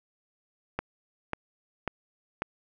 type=click train; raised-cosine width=0.5 ms; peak=-14 dBFS; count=4; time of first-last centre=0.79-2.42 s; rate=1.84 Hz; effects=none